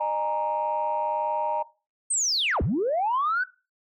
sine chord, D# suspended fourth, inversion none, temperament equal with one note detuned, 609.1 / 830.6 / 932.3 Hz, D#5 / G#5 / A#5, -37 / 0 / 0 cents, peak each -29 / -30 / -25 dBFS, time 0-1.63 s, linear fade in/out 10 ms
sine linear two-way sweep, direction down then up, 8600 to 53 to 1537 Hz, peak -21 dBFS, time 2.1-3.44 s, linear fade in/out 10 ms, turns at 2.62 s
effects noise-tail reverb RT60 0.3 s tail -18 dB re dry + tanh soft clip ceiling -17 dBFS

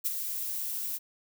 violet noise with ADSR envelope, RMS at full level -27 dBFS, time 0.04-0.99 s, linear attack 22 ms, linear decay 29 ms, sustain -7 dB, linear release 32 ms, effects none

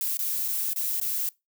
violet noise with dropouts, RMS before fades -28 dBFS, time 0.01-1.29 s, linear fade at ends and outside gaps 1 ms, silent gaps 0.171-0.191 / 0.479-0.483 / 0.733-0.76 / 1-1.013 s, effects noise-tail reverb RT60 0.2 s tail -22 dB re dry

